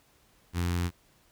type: tone with notch filter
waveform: sawtooth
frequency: 87.31 Hz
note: F2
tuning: in tune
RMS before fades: -29 dBFS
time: 0.53-0.91 s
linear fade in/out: 50 ms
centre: 590 Hz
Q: 1.1
effects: pink hiss -64 dBFS RMS until 1.31 s